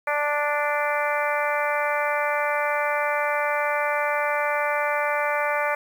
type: harmonic tone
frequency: 293.7 Hz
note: D4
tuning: in tune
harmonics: 2 / 3 / 4 / 5 / 6 / 7 / 8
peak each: -26 / -28 / -29 / -30 / -31 / -31 / -32 dBFS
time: 0.07-5.75 s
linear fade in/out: 5 ms
effects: 8-bit